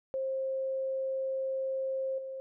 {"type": "tone with level steps", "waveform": "sine", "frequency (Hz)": 531, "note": "C5", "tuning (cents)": 25, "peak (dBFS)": [-30, -37], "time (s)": [0.14, 2.4], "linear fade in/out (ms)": 0, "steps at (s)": 2.18, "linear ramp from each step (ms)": 5, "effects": []}